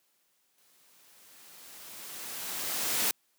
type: noise with exponential growth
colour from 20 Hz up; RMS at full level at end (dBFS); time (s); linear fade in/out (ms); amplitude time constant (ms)
white; -27; 0.58-3.11; 1; 550
effects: white hiss -72 dBFS RMS until 3.38 s + high-pass 150 Hz 12 dB/octave